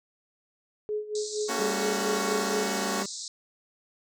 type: tone with tremolo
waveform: sine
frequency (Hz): 423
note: G#4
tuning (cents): +32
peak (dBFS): -26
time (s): 0.89-2.66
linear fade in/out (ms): 0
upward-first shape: sine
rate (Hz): 4.3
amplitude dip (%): 80
type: band-pass noise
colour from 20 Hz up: white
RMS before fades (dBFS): -38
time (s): 1.15-3.28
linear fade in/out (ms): 2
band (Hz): 3800 to 8100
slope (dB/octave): 96
type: chord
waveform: 10% pulse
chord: F# major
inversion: first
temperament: equal with one note detuned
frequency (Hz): 227.8 / 277.2 / 370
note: A#3 / C#4 / F#4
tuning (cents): -40 / 0 / 0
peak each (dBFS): -25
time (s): 1.48-3.04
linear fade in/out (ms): 20
type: tone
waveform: 25% pulse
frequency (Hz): 197.9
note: G3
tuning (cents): +17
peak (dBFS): -29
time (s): 1.59-3.06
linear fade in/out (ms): 5
effects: none